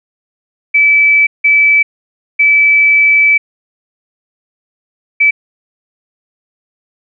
sine tone bursts at uneven times, 2306 Hz, D7, 32 cents flat, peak -5 dBFS, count 4, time 0.74-1.27 / 1.44-1.83 / 2.39-3.38 / 5.2-5.31 s, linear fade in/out 10 ms, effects none

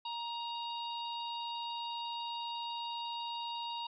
harmonic tone with a mistuned harmonic, 940 Hz, A#5, 14 cents sharp, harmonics 1 / 3 / 4 / 5, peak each -39 / -45 / -44 / -52 dBFS, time 0.05-3.87 s, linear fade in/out 5 ms, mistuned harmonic 5, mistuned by -20 cents, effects none

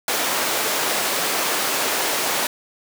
pink high-pass noise, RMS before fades -22 dBFS, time 0.08-2.47 s, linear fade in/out 2 ms, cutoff 440 Hz, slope 12 dB/octave, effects none

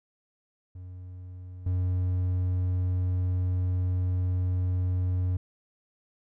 triangle tone with level steps, 91 Hz, F#2, 28 cents flat, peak -37 / -22 dBFS, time 0.75-5.37 s, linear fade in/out 5 ms, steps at 1.66 s, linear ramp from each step 5 ms, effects none

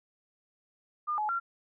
sine tone with pitch steps, 1209 / 849 / 1374 Hz, D6 / G#5 / F6, +50 / +38 / -29 cents, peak -28 dBFS, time 1.07-1.4 s, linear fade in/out 20 ms, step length 110 ms, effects none

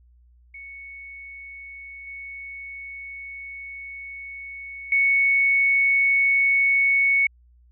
sine tone with level steps, 2217 Hz, C#7, in tune, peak -37 / -34 / -16 dBFS, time 0.54-7.27 s, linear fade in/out 5 ms, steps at 2.07 / 4.92 s, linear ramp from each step 2 ms, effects added 60 Hz sine -52 dBFS peak until 7.71 s

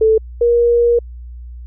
sine tone pair in turn, 440 / 474 Hz, A4 / A#4, 0 / +29 cents, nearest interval minor second, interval 129 cents, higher second, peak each -8 / -9 dBFS, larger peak first, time 0.01-0.18 / 0.41-0.99 s, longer second, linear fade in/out 5 ms, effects added 60 Hz sine -29 dBFS peak until 1.66 s

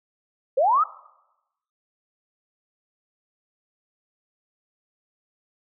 sine linear sweep, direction up, 487 to 1334 Hz, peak -16 dBFS, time 0.57-0.84 s, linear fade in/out 10 ms, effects noise-tail reverb RT60 0.9 s tail -19 dB re dry

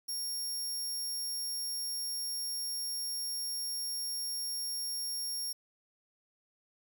20% pulse tone, 5550 Hz, F8, 12 cents flat, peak -29 dBFS, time 0.08-5.53 s, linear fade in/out 10 ms, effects 10-bit

